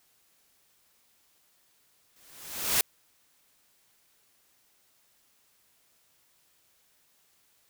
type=noise with exponential growth; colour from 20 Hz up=white; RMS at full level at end=-22 dBFS; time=2.16-2.81 s; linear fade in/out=1 ms; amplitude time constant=140 ms; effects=white hiss -67 dBFS RMS until 7.69 s